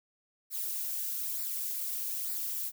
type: noise with flanger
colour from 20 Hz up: violet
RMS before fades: -35 dBFS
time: 0.5-2.72 s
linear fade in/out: 50 ms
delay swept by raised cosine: 0.31 to 3.01 ms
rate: 1.1 Hz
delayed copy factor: -0.55
effects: none